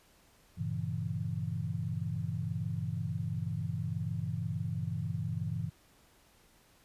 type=chord; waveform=sine; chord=G diminished seventh; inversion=none; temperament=equal; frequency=98 / 116.54 / 138.59 / 164.81 Hz; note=G2 / Bb2 / Db3 / Fb3; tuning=0 / 0 / 0 / 0 cents; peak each=-38 / -38 / -39 / -37 dBFS; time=0.57-5.7 s; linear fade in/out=20 ms; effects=pink hiss -64 dBFS RMS until 6.84 s + resampled to 32000 Hz